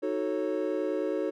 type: chord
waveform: triangle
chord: D# half-diminished seventh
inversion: none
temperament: equal with one note detuned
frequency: 311.1 / 370 / 440 / 548.9 Hz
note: D#4 / F#4 / A4 / C#5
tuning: 0 / 0 / 0 / -17 cents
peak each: -31 dBFS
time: 0.02-1.31 s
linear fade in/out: 20 ms
effects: none